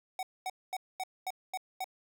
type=tone bursts; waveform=square; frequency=750 Hz; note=F#5; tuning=23 cents sharp; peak=-34 dBFS; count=7; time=0.19-1.843 s; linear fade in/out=2 ms; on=39 ms; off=230 ms; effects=none